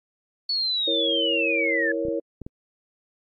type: linear sweep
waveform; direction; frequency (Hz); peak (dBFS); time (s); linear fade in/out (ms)
sine; down; 4453 to 1687; -22; 0.49-1.92; 5
type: chord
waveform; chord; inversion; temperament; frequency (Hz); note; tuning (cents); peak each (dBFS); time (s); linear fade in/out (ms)
sine; A# diminished; second; equal; 329.6 / 466.2 / 554.4; E4 / A#4 / C#5; 0 / 0 / 0; -28; 0.87-2.2; 10
type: clicks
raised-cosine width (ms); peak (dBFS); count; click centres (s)
3; -23; 4; 2.052 / 2.084 / 2.417 / 2.465
effects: AAC 48 kbps